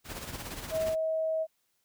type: noise with tremolo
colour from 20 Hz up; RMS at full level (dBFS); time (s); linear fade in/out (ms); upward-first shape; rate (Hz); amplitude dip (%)
pink; -38; 0.04-0.96; 50; sine; 17; 55
type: tone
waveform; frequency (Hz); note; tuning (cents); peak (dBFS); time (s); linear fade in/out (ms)
sine; 639; D#5; +46; -27; 0.7-1.47; 50
effects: white hiss -75 dBFS RMS until 1.84 s